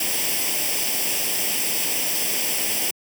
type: noise with comb filter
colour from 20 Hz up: white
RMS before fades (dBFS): -23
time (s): 0-2.91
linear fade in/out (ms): 5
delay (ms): 0.37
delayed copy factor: +0.7
effects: high-pass 200 Hz 12 dB/octave